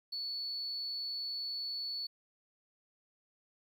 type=tone; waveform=triangle; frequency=4435 Hz; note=C#8; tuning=in tune; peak=-33 dBFS; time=0.12-2.07 s; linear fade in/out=10 ms; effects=tanh soft clip ceiling -34 dBFS + 12-bit